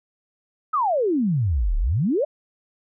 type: exponential two-way sweep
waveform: sine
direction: down then up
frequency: 1325 to 34.02 to 643 Hz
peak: -18 dBFS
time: 0.73-2.25 s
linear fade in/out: 10 ms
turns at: 1.77 s
effects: none